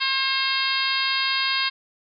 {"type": "harmonic tone", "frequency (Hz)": 535, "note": "C5", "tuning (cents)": 38, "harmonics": [2, 3, 4, 5, 6, 7, 8, 9], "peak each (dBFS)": [-29, -29, -29, -29, -29, -29, -29, -29], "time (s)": [0, 1.7], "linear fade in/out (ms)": 20, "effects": []}